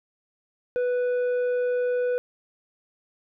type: tone with tanh clipping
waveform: sine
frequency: 493.9 Hz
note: B4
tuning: in tune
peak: -23 dBFS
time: 0.76-2.18 s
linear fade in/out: 0 ms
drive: 6 dB
effects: none